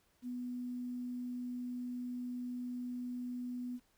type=tone with quantisation; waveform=sine; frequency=246.9 Hz; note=B3; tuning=in tune; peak=-38 dBFS; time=0.22-3.8 s; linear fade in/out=50 ms; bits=11; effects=pink hiss -73 dBFS RMS until 3.97 s